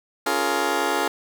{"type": "chord", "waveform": "15% pulse", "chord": "Bb minor seventh", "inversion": "first", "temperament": "just", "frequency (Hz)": [279.7, 349.6, 419.5, 466.2], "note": ["Db4", "F4", "Ab4", "Bb4"], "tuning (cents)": [16, 2, 17, 0], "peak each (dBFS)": [-22, -20, -20, -22], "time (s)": [0.26, 1.08], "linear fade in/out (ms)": 5, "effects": []}